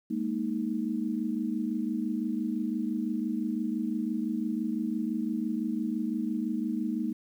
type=chord; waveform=sine; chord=Ab suspended second; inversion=none; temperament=just; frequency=207.7 / 233.6 / 311.5 Hz; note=Ab3 / Bb3 / Eb4; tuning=0 / +4 / +2 cents; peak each=-33 / -31 / -33 dBFS; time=0.1-7.13 s; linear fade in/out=10 ms; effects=10-bit